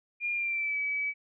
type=tone with pitch glide; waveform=sine; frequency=2412 to 2287 Hz; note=D7 to D7; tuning=+46 to -47 cents; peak=-28 dBFS; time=0.2-1.14 s; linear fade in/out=50 ms; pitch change=-93 cents; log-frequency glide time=0.32-0.78 s; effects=none